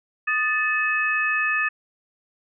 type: tone cluster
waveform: sine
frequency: 1237 / 1756 / 2566 Hz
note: D#6 / A6 / E7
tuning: -10 / -4 / -47 cents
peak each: -27 / -22 / -25 dBFS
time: 0.27-1.69 s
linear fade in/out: 10 ms
effects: none